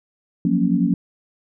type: chord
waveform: sine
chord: Gb major seventh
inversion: third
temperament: equal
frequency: 174.61 / 185 / 233.1 / 277.2 Hz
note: F3 / Gb3 / Bb3 / Db4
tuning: 0 / 0 / 0 / 0 cents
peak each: -21 dBFS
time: 0.45-0.94 s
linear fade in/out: 2 ms
effects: none